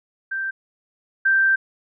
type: tone pair in turn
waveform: sine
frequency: 1568 / 1568 Hz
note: G6 / G6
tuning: 0 / 0 cents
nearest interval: unison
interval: 0 cents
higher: neither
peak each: -23 / -14 dBFS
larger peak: second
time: 0.31-0.51 / 1.25-1.56 s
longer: second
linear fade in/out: 10 ms
effects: none